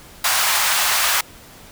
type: high-pass noise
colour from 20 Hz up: pink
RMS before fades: -18 dBFS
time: 0.24-1.21 s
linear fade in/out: 5 ms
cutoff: 840 Hz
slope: 24 dB/octave
effects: pink hiss -43 dBFS RMS until 1.71 s